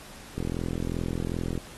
click train, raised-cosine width 3 ms, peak -17 dBFS, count 52, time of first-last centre 0.38-1.577 s, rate 42.6 Hz, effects pink hiss -47 dBFS RMS until 1.77 s + AAC 32 kbps

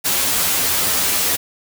white noise with comb filter, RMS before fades -18 dBFS, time 0.04-1.37 s, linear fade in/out 20 ms, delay 11 ms, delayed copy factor +0.65, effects none

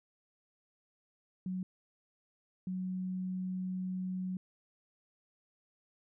sine tone bursts at uneven times, 185 Hz, F#3, in tune, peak -34 dBFS, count 2, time 1.46-1.63 / 2.67-4.37 s, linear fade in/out 2 ms, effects none

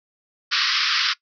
white band-pass noise, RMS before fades -21 dBFS, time 0.51-1.14 s, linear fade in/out 20 ms, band 1100 to 5400 Hz, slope 96 dB/octave, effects noise-tail reverb RT60 0.1 s tail -20 dB re dry

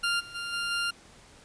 20% pulse tone with level steps, 1396.9 Hz, F6, in tune, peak -20 / -38 / -28 / -24 / -22 dBFS, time 0.03-0.91 s, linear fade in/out 10 ms, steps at 0.19 / 0.34 / 0.52 / 0.7 s, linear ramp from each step 20 ms, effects pink hiss -54 dBFS RMS until 1.44 s + resampled to 22050 Hz

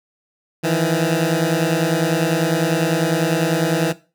15% pulse beating tone pair, 158.2 / 168.2 Hz, D#3 / E3, +29 / +35 cents, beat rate 10 Hz, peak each -13 dBFS, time 0.63-3.93 s, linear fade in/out 20 ms, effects noise-tail reverb RT60 0.3 s tail -17 dB re dry

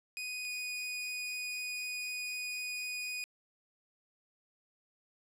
sawtooth tone pair in turn, 2489 / 2476 Hz, D#7 / D#7, 0 / -9 cents, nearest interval unison, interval 9 cents, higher first, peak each -34 / -33 dBFS, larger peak second, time 0.17-0.45 / 0.45-3.24 s, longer second, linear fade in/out 0 ms, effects low-pass 12000 Hz 12 dB/octave

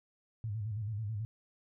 sine tone with vibrato, 106.9 Hz, A2, 49 cents flat, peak -34 dBFS, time 0.44-1.25 s, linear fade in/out 0 ms, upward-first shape square, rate 9.2 Hz, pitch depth 89 cents each way, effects none

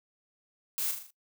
blue noise with echo, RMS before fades -32 dBFS, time 0.78-0.91 s, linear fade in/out 0 ms, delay 39 ms, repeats 5, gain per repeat -5 dB, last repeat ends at 1.105 s, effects noise-tail reverb RT60 0.1 s tail -19 dB re dry

